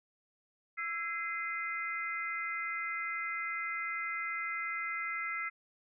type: harmonic tone with a mistuned harmonic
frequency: 412.5 Hz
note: G#4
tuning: 12 cents flat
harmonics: 3 / 4 / 5 / 6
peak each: -39 / -47 / -36 / -47 dBFS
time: 0.77-5.5 s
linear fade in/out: 20 ms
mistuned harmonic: 3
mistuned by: +130 cents
effects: none